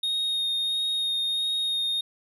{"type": "tone with vibrato", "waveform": "triangle", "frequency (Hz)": 3712, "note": "A#7", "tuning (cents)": -8, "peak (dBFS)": -23, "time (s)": [0.03, 2.01], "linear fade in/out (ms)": 5, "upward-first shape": "sine", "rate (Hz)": 1.5, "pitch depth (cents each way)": 11, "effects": []}